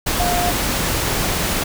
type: tone in noise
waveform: sine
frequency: 707 Hz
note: F5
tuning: 21 cents sharp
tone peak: -19 dBFS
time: 0.19-0.51 s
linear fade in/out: 10 ms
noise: pink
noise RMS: -20 dBFS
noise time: 0.06-1.64 s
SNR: -2 dB
effects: none